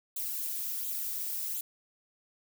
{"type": "noise with flanger", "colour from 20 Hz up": "violet", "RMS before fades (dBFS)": -35, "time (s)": [0.16, 1.61], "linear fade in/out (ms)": 5, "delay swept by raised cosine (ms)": [0.27, 2.67], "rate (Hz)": 1.4, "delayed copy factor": 0.65, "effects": []}